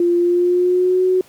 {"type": "tone with pitch glide", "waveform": "sine", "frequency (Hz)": [347.2, 370], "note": ["F4", "F#4"], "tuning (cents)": [-10, 0], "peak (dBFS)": -12, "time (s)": [0, 1.21], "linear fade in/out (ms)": 2, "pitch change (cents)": 110, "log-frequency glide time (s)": [0.17, 1.04], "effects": ["pink hiss -48 dBFS RMS until 1.28 s", "high-pass 150 Hz 12 dB/octave"]}